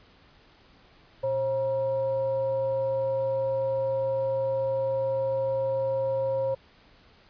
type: tone with frequency modulation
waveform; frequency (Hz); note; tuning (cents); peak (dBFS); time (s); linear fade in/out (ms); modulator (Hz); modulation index
sine; 536; C5; +42; -24; 1.23-6.55; 10; 417; 0.39
effects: pink hiss -57 dBFS RMS until 7.29 s + resampled to 11025 Hz